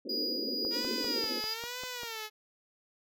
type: band-pass noise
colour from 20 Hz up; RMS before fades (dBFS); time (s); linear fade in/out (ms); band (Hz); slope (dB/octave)
pink; -38; 0.05-1.41; 10; 220 to 540; 96
type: tone with tremolo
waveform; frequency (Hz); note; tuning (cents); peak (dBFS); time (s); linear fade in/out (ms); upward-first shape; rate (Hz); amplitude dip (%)
triangle; 4900; D#8; -27; -30; 0.09-1.54; 5; sine; 2.1; 35
type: click train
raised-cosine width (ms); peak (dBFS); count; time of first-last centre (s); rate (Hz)
1; -30; 8; 0.65-2.033; 5.06
type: tone with vibrato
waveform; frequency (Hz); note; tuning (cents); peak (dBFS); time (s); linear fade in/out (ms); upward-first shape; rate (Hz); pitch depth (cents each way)
5% pulse; 464.9; A#4; -5; -26; 0.7-2.3; 50; sine; 1.1; 140
effects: none